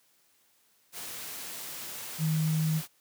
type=tone in noise; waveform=sine; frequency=157.3 Hz; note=D#3; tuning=19 cents sharp; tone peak=-24 dBFS; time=2.18-2.82 s; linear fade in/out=50 ms; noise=white; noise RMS=-40 dBFS; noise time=0.92-2.88 s; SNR=+13 dB; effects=white hiss -67 dBFS RMS until 3 s + high-pass 100 Hz 12 dB/octave